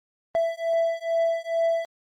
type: beating tone pair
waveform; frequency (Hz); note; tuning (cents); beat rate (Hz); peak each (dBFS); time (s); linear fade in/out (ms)
triangle; 663 / 665.3; E5 / E5; +10 / +16; 2.3; -23 / -23; 0.35-1.85; 0
effects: Opus 24 kbps